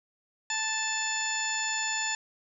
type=harmonic tone; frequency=879 Hz; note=A5; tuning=2 cents flat; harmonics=1 / 2 / 3 / 4 / 5 / 6 / 8; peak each=-36 / -33 / -36 / -38 / -41 / -40 / -33 dBFS; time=0.5-2.15 s; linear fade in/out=2 ms; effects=none